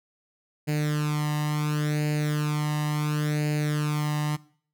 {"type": "tone with flanger", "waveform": "sawtooth", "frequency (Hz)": 150.1, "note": "D3", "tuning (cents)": 38, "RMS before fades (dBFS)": -26, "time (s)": [0.67, 4.37], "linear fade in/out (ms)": 20, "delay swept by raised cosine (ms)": [0.43, 1.04], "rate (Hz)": 0.71, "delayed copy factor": 0.75, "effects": ["noise-tail reverb RT60 0.5 s tail -20 dB re dry"]}